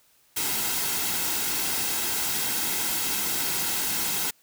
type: noise with comb filter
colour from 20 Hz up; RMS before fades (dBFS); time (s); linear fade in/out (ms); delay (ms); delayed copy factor
white; -27; 0.36-4.31; 10; 1.7; -0.5
effects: white hiss -62 dBFS RMS until 4.42 s